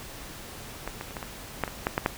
clicks, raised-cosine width 0.5 ms, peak -17 / -19 / -27 / -19 / -19 / -10 / -18 / -9 / -9 / -7 dBFS, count 10, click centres 0.876 / 1.011 / 1.108 / 1.168 / 1.228 / 1.637 / 1.678 / 1.869 / 1.979 / 2.061 s, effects pink hiss -42 dBFS RMS until 2.17 s

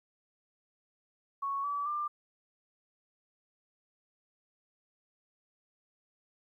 sine tone with pitch steps, 1108.7 / 1149.1 / 1191 Hz, C#6 / D6 / D6, 0 / -38 / +24 cents, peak -31 dBFS, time 1.42-2.08 s, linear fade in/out 10 ms, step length 220 ms, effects 12-bit

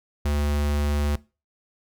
square tone, 73.1 Hz, D2, 7 cents flat, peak -22 dBFS, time 0.25-1.16 s, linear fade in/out 5 ms, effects noise-tail reverb RT60 0.3 s tail -20 dB re dry

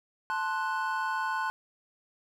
triangle chord, F# diminished, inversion first, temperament equal, 880 / 1046.5 / 1480 Hz, A5 / C6 / F#6, 0 / 0 / 0 cents, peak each -31 dBFS, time 0.3-1.5 s, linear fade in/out 0 ms, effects none

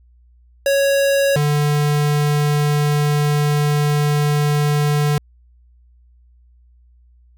square tone pair in turn, 554.4 / 147.44 Hz, C#5 / D3, 0 / +7 cents, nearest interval octave + major seventh, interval 2293 cents, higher first, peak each -14 / -15 dBFS, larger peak first, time 0.66-1.36 / 1.36-5.18 s, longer second, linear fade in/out 2 ms, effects added 60 Hz sine -48 dBFS peak until 7.37 s

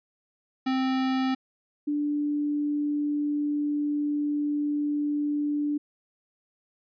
square / sine tone pair in turn, 261.6 / 293.6 Hz, C4 / D4, 0 / 0 cents, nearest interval major second, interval 200 cents, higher second, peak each -24 dBFS, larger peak neither, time 0.66-1.35 / 1.87-5.78 s, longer second, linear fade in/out 10 ms, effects resampled to 11025 Hz

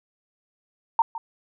sine tone with echo, 913 Hz, A#5, 36 cents flat, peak -14 dBFS, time 0.99-1.02 s, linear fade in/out 2 ms, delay 160 ms, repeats 1, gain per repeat -15 dB, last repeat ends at 1.18 s, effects none

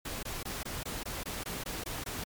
pink noise bursts, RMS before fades -38 dBFS, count 11, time 0.05-2.24 s, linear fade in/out 5 ms, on 180 ms, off 21 ms, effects MP3 96 kbps

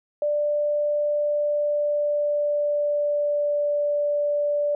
sine tone with pitch glide, 590 to 584.6 Hz, D5 to D5, +8 to -8 cents, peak -20 dBFS, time 0.22-4.75 s, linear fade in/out 2 ms, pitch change -16 cents, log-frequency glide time 1.07-3.67 s, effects none

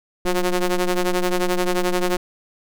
sawtooth ring-modulated tone, 180.7 Hz, F#3, 41 cents flat, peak -11 dBFS, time 0.25-2.17 s, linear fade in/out 5 ms, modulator 175 Hz, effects none

